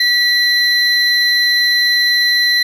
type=tone pair together; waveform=triangle; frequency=1946 / 4057 Hz; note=B6 / B7; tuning=-26 / +46 cents; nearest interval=octave + minor second; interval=1272 cents; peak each=-12 dBFS; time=0-2.63 s; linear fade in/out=5 ms; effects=none